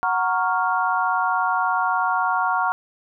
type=chord; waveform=sine; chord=Gb major seventh; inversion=none; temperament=equal; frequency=740 / 932.3 / 1108.7 / 1396.9 Hz; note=Gb5 / Bb5 / Db6 / F6; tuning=0 / 0 / 0 / 0 cents; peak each=-24 / -24 / -24 / -24 dBFS; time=0.03-2.72 s; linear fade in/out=0 ms; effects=none